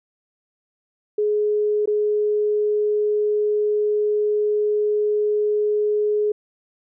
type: tone with dropouts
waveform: sine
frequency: 420 Hz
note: G#4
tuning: 19 cents sharp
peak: -17 dBFS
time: 1.18-6.32 s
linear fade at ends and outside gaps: 5 ms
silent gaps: 1.858-1.874 s
effects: none